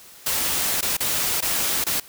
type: noise with dropouts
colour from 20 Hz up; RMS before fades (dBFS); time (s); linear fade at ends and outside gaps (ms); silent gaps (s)
white; -23; 0.26-2; 5; 0.81-0.825 / 0.97-1.003 / 1.407-1.423 / 1.841-1.865
effects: white hiss -46 dBFS RMS until 2.08 s